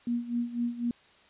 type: tone with tremolo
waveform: sine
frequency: 238.4 Hz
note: A#3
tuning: 39 cents sharp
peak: -25 dBFS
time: 0.07-0.91 s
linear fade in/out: 2 ms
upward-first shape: sine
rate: 4 Hz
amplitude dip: 80%
effects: white hiss -59 dBFS RMS until 1.29 s + resampled to 8000 Hz